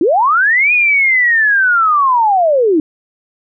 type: linear two-way sweep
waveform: sine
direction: up then down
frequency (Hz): 291.6 to 2489 to 291.6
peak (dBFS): -8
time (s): 0.01-2.8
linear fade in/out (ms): 2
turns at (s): 0.73
effects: none